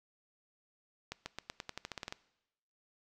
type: accelerating click train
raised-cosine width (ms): 0.2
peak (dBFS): -22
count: 13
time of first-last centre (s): 1.12-2.125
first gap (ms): 140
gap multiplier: 0.9
effects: noise-tail reverb RT60 0.9 s tail -20 dB re dry